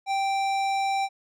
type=tone with hard clipping; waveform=triangle; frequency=783 Hz; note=G5; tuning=2 cents flat; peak=-25 dBFS; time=0.06-1.09 s; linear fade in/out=50 ms; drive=18 dB; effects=none